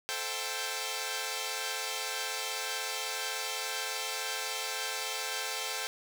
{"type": "chord", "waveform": "5% pulse", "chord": "A minor seventh", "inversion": "none", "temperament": "equal with one note detuned", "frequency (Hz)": [440, 523.3, 675.1, 784], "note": ["A4", "C5", "E5", "G5"], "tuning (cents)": [0, 0, 41, 0], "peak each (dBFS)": [-27, -27, -31, -26], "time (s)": [0.09, 5.87], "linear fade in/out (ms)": 0, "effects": []}